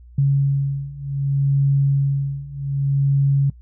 sine beating tone pair, 138.59 / 139.24 Hz, C#3 / C#3, 0 / +8 cents, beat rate 0.65 Hz, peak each -20 / -18 dBFS, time 0.18-3.5 s, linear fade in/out 5 ms, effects noise-tail reverb RT60 0.1 s tail -22 dB re dry + added 60 Hz sine -41 dBFS peak until 3.61 s

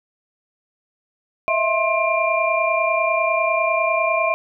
sine tone cluster, 640 / 670 / 1060 / 2384 Hz, D#5 / E5 / C6 / D7, +49 / +28 / +22 / +25 cents, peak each -22 dBFS, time 1.48-4.34 s, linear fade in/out 0 ms, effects none

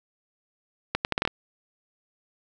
accelerating click train, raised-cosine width 0.3 ms, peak -7 dBFS, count 7, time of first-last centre 0.95-1.276 s, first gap 99 ms, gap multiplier 0.75, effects none

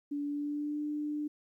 sine tone with pitch glide, 288.4 to 297.7 Hz, D4 to D4, -31 to +24 cents, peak -32 dBFS, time 0.11-1.28 s, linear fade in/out 10 ms, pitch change +55 cents, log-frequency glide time 0.24-0.81 s, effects 12-bit

